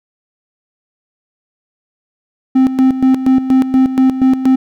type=tone with tremolo; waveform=triangle; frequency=261.6 Hz; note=C4; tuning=in tune; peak=-4 dBFS; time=2.55-4.56 s; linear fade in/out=10 ms; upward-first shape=square; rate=4.2 Hz; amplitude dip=70%; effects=none